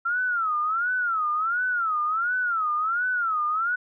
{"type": "tone with vibrato", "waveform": "sine", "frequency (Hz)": 1348, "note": "E6", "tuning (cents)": 38, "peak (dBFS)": -22, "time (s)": [0.05, 3.76], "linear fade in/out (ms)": 10, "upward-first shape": "sine", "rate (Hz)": 1.4, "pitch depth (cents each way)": 190, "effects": []}